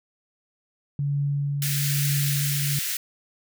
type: tone with tremolo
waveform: sine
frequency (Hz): 142.4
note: C#3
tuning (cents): +47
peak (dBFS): -21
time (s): 0.99-2.79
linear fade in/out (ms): 2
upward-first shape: triangle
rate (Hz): 1.1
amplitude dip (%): 35
type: high-pass noise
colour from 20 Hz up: white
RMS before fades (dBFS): -28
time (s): 1.62-2.97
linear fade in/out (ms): 2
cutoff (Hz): 1500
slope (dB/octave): 48
effects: none